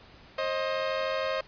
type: tone pair together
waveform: sawtooth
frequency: 532 / 624.9 Hz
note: C5 / D#5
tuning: +29 / +7 cents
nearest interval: minor third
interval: 278 cents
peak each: -26 / -27 dBFS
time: 0.38-1.41 s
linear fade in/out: 5 ms
effects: pink hiss -53 dBFS RMS until 1.47 s + resampled to 11025 Hz